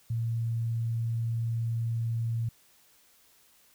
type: tone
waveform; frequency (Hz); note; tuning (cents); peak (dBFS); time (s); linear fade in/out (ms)
sine; 115.1; A#2; -22; -27; 0.1-2.49; 5
effects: white hiss -62 dBFS RMS until 3.74 s